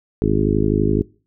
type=harmonic tone with a mistuned harmonic; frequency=51.91 Hz; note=G#1; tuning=in tune; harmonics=1 / 2 / 3 / 4 / 5 / 6 / 7 / 8; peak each=-23 / -23 / -23 / -23 / -23 / -23 / -23 / -23 dBFS; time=0.22-1.02 s; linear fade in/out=0 ms; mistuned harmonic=1; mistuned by=-81 cents; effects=noise-tail reverb RT60 0.4 s tail -24 dB re dry